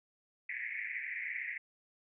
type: band-pass noise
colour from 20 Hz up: white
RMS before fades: -40 dBFS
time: 0.49-1.58 s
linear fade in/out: 5 ms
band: 1800 to 2300 Hz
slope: 96 dB/octave
effects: none